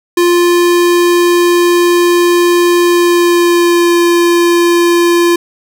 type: tone with pitch glide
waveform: square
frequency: 349.2 to 344.8 Hz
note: F4 to F4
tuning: 0 to -22 cents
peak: -7 dBFS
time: 0.17-5.36 s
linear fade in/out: 5 ms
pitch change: -22 cents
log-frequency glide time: 2.83-3.99 s
effects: none